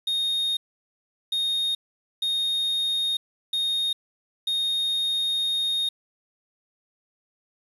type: tone bursts at uneven times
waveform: triangle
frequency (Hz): 3704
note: A#7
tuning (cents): -12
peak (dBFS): -21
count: 5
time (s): 0.07-0.57 / 1.32-1.75 / 2.22-3.17 / 3.53-3.93 / 4.47-5.89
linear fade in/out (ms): 5
effects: resampled to 32000 Hz + 8-bit